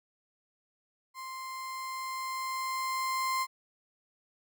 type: tone with level ramp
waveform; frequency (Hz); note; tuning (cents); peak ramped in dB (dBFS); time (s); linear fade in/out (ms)
35% pulse; 1046.5; C6; 0; -38 to -26; 1.14-3.47; 50
effects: none